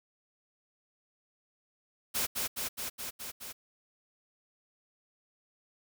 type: noise with echo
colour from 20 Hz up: white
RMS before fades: -31 dBFS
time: 2.14-2.27 s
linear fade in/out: 20 ms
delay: 210 ms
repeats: 6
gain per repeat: -2 dB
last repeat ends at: 3.53 s
effects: none